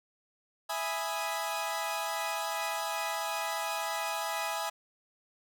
sawtooth chord, E major seventh, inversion none, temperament equal, 659.3 / 830.6 / 987.8 / 1244.5 Hz, E5 / G#5 / B5 / D#6, 0 / 0 / 0 / 0 cents, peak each -34 / -32 / -35 / -35 dBFS, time 0.69-4.7 s, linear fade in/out 10 ms, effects none

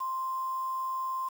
sine tone with quantisation, 1046.5 Hz, C6, in tune, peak -30 dBFS, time 0-1.29 s, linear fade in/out 10 ms, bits 8, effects none

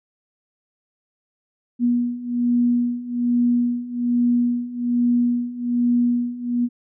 sine beating tone pair, 240.8 / 242 Hz, B3 / B3, -44 / -35 cents, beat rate 1.2 Hz, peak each -22 / -19 dBFS, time 1.79-6.69 s, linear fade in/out 50 ms, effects none

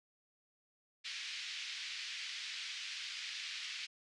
pink band-pass noise, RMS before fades -44 dBFS, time 1.04-3.87 s, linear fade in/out 20 ms, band 2100 to 5200 Hz, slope 24 dB/octave, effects resampled to 24000 Hz

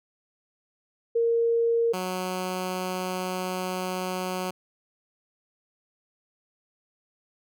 sine / 10% pulse tone pair in turn, 463.9 / 184.1 Hz, A#4 / F#3, -8 / -8 cents, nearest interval octave + major third, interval 1600 cents, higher first, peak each -20 dBFS, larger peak neither, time 1.15-1.93 / 1.93-4.51 s, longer second, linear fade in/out 10 ms, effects none

